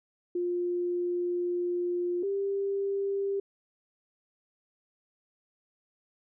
sine tone pair in turn, 352.7 / 395.9 Hz, F4 / G4, +17 / +17 cents, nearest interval major second, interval 200 cents, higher second, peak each -27 dBFS, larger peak neither, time 0.35-2.23 / 2.23-3.4 s, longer first, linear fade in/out 5 ms, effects none

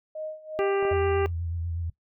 sine tone with tremolo, 622.3 Hz, D#5, in tune, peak -30 dBFS, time 0.15-0.93 s, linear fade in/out 5 ms, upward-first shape sine, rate 2.8 Hz, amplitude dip 85%
harmonic tone, 395.1 Hz, G4, 14 cents sharp, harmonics 1 / 2 / 3 / 4 / 5 / 6 / 7, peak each -23 / -32 / -34 / -40 / -40 / -43 / -39 dBFS, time 0.59-1.26 s, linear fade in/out 0 ms
clicks, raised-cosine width 1 ms, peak -25 dBFS, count 2, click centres 0.827 / 0.851 s
sine tone with vibrato, 84.4 Hz, E2, 41 cents sharp, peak -28 dBFS, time 0.91-1.9 s, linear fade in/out 5 ms, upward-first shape sine, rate 8.2 Hz, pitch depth 42 cents each way
effects noise-tail reverb RT60 0.1 s tail -18 dB re dry

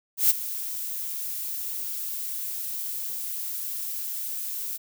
violet noise with ADSR envelope, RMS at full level -17 dBFS, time 0.17-4.78 s, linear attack 130 ms, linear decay 21 ms, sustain -15 dB, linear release 24 ms, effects none

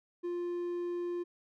triangle tone, 350 Hz, F4, 4 cents sharp, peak -31 dBFS, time 0.23-1.24 s, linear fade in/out 20 ms, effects none

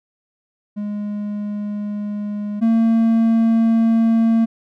triangle tone pair in turn, 207.2 / 226.9 Hz, G#3 / A#3, -4 / -47 cents, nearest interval major second, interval 157 cents, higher second, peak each -20 / -10 dBFS, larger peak second, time 0.76-2.61 / 2.61-4.46 s, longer neither, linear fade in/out 20 ms, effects none

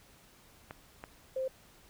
clicks, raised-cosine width 0.5 ms, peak -27 dBFS, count 2, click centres 0.709 / 1.039 s
sine tone, 524 Hz, C5, 2 cents sharp, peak -31 dBFS, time 1.36-1.48 s, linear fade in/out 5 ms
effects pink hiss -60 dBFS RMS until 1.89 s

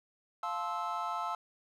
triangle chord, F major seventh, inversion none, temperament just, 698.5 / 873.1 / 1047.7 / 1309.6 Hz, F5 / A5 / C6 / E6, 0 / -14 / +2 / -12 cents, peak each -38 / -37 / -38 / -35 dBFS, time 0.43-1.35 s, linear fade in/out 2 ms, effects none

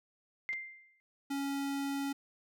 sine tone with exponential decay, 2093 Hz, C7, in tune, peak -31 dBFS, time 0.49-1 s, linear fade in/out 0 ms, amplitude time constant 110 ms
clicks, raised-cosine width 0.2 ms, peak -32 / -35 dBFS, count 2, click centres 0.53 / 0.536 s
square tone, 278.2 Hz, C#4, 6 cents sharp, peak -34 dBFS, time 1.3-2.13 s, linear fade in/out 10 ms
effects none

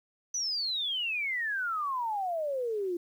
sine exponential sweep, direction down, 6070 to 338.6 Hz, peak -29 dBFS, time 0.34-2.97 s, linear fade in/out 5 ms, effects 10-bit

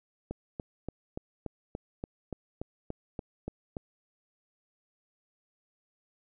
click train, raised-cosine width 2 ms, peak -22 dBFS, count 13, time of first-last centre 0.31-3.768 s, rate 3.47 Hz, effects none

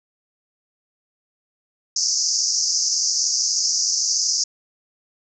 pink band-pass noise, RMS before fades -21 dBFS, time 1.96-4.44 s, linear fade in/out 5 ms, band 4900 to 6700 Hz, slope 96 dB/octave, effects none

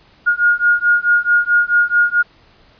sine beating tone pair, 1427 / 1431.6 Hz, F6 / F6, +37 / +42 cents, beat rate 4.6 Hz, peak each -14 dBFS, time 0.26-2.23 s, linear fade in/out 20 ms, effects pink hiss -50 dBFS RMS until 2.79 s + resampled to 11025 Hz

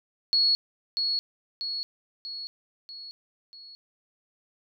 sine tone with echo, 4351 Hz, C#8, 33 cents flat, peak -19 dBFS, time 0.33-0.55 s, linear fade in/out 0 ms, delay 640 ms, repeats 5, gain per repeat -5 dB, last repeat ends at 3.75 s, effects none

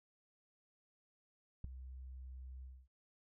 sine tone with ADSR envelope, 64.4 Hz, C2, 27 cents flat, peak -33 dBFS, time 1.64-2.88 s, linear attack 4 ms, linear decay 4 ms, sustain -14 dB, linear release 250 ms, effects none

